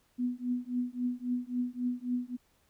sine tone with tremolo, 246.9 Hz, B3, in tune, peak -26 dBFS, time 0.18-2.37 s, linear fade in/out 20 ms, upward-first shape triangle, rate 3.7 Hz, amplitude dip 100%, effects pink hiss -70 dBFS RMS until 2.69 s

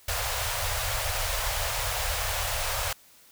pink band-stop noise, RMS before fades -29 dBFS, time 0.08-2.93 s, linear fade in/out 5 ms, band 110 to 510 Hz, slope 48 dB/octave, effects white hiss -56 dBFS RMS until 3.31 s

